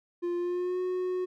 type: tone with pitch glide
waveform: triangle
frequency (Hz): 349.2 to 365.9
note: F4 to F#4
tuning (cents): 0 to -19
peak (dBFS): -26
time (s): 0.22-1.26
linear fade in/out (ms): 20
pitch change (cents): +81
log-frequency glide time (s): 0.37-0.8
effects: none